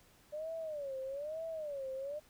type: tone with vibrato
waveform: sine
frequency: 587.3 Hz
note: D5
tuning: in tune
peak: -38 dBFS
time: 0.32-2.2 s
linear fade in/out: 20 ms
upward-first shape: sine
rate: 1.1 Hz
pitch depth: 190 cents each way
effects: pink hiss -65 dBFS RMS until 2.29 s